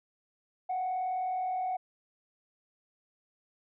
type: tone with frequency modulation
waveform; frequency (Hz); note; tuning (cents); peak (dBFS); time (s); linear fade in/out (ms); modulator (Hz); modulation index
sine; 740; F#5; 0; -28; 0.69-1.77; 10; 39.6; 0.45
effects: tanh soft clip ceiling -27 dBFS